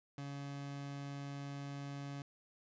30% pulse tone, 140.9 Hz, C#3, 29 cents sharp, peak -40 dBFS, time 0.18-2.22 s, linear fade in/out 2 ms, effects resampled to 16000 Hz

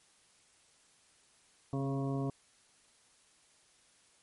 harmonic tone with a mistuned harmonic, 137.2 Hz, C#3, 17 cents flat, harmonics 1 / 2 / 3 / 4 / 5 / 7 / 8, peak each -34 / -36 / -41 / -47 / -44 / -51 / -49 dBFS, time 1.73-2.3 s, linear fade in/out 2 ms, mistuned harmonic 2, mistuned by -16 cents, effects white hiss -66 dBFS RMS until 4.22 s + MP3 48 kbps

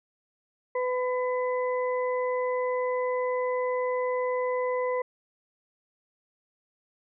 harmonic tone, 502 Hz, B4, 28 cents sharp, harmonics 1 / 2 / 4, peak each -26 / -32 / -38 dBFS, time 0.75-5.02 s, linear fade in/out 5 ms, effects none

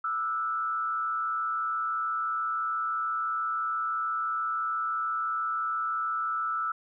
sine tone with frequency modulation, 1318.5 Hz, E6, in tune, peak -27 dBFS, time 0.04-6.72 s, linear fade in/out 5 ms, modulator 120 Hz, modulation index 0.63, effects none

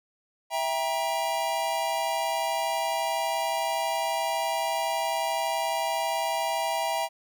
square chord, E diminished, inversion none, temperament just, 659.3 / 791.1 / 949.3 Hz, E5 / G5 / Bb5, 0 / +16 / +31 cents, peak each -31 dBFS, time 0.5-7.09 s, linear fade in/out 50 ms, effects none

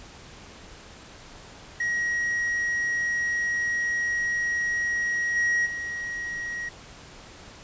triangle tone with level steps, 1898 Hz, A#6, 31 cents sharp, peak -22 / -19 / -28 dBFS, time 1.8-6.69 s, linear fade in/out 5 ms, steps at 5.35 / 5.65 s, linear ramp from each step 20 ms, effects pink hiss -46 dBFS RMS until 7.63 s + resampled to 16000 Hz

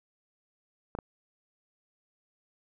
clicks, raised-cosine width 1 ms, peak -21 dBFS, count 2, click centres 0.951 / 0.988 s, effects none

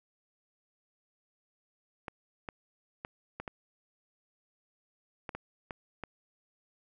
clicks, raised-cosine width 0.5 ms, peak -23 dBFS, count 9, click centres 2.082 / 2.488 / 3.049 / 3.4 / 3.478 / 5.292 / 5.35 / 5.708 / 6.037 s, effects none

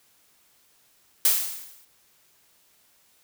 blue noise with exponential decay, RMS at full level -17 dBFS, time 1.25-1.85 s, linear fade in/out 2 ms, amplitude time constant 130 ms, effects white hiss -62 dBFS RMS until 3.23 s

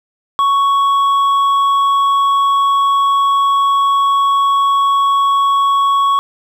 sine tone with hard clipping, 1112 Hz, C#6, 5 cents sharp, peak -11 dBFS, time 0.39-6.19 s, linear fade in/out 0 ms, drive 4 dB, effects none

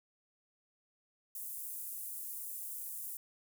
pink high-pass noise, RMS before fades -43 dBFS, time 1.35-3.17 s, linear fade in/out 2 ms, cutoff 10000 Hz, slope 24 dB/octave, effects none

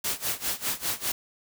white noise with tremolo, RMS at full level -27 dBFS, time 0.04-1.12 s, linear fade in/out 5 ms, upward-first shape sine, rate 5 Hz, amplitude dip 90%, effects none

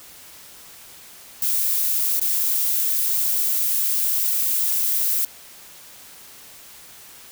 violet noise with dropouts, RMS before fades -21 dBFS, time 1.42-5.25 s, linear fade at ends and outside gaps 2 ms, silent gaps 2.197-2.214 s, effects white hiss -44 dBFS RMS until 7.31 s

